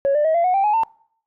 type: tone with pitch steps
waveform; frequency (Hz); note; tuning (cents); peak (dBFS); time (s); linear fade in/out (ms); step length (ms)
sine; 554.4 / 594.2 / 636.8 / 682.5 / 731.5 / 784 / 840.3 / 900.6; C#5 / D5 / D#5 / F5 / F#5 / G5 / G#5 / A5; 0 / +20 / +40 / -40 / -20 / 0 / +20 / +40; -13; 0.05-0.834; 0; 98
effects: noise-tail reverb RT60 0.6 s tail -26 dB re dry + tanh soft clip ceiling -12 dBFS